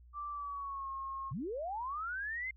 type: tone with pitch glide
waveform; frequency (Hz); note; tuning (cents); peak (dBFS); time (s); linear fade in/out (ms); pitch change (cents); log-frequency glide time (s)
sine; 1171 to 1080; D6 to C#6; -5 to -45; -38; 0.13-1.33; 50; -140; 0.3-0.89
type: linear sweep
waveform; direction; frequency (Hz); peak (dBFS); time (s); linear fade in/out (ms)
sine; up; 102.2 to 2118; -36; 1.31-2.51; 5
effects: added 60 Hz sine -55 dBFS peak until 2.56 s